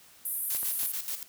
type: band-pass noise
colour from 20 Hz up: white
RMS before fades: -33 dBFS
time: 0.25-0.92 s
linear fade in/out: 5 ms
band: 10000 to 14000 Hz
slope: 48 dB/octave
type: noise with tremolo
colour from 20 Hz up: blue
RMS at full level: -33 dBFS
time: 0.5-1.23 s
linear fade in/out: 2 ms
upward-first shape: square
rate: 6.9 Hz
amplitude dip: 65%
type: clicks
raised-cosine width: 0.5 ms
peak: -28 / -28 / -28 dBFS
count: 3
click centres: 0.549 / 0.631 / 0.832 s
effects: white hiss -56 dBFS RMS until 1.28 s